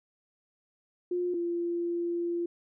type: tone pair in turn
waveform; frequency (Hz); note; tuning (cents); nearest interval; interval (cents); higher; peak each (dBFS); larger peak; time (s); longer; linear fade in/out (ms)
sine; 355.5 / 344; F4 / F4; +31 / -26; minor second; 57; first; -27 / -28; first; 1.11-1.34 / 1.34-2.46; second; 5
effects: none